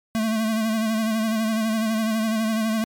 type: tone with vibrato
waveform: square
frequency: 220.7 Hz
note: A3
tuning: 5 cents sharp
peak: -21 dBFS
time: 0.15-2.84 s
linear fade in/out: 0 ms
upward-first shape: sine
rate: 12 Hz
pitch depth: 42 cents each way
effects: MP3 96 kbps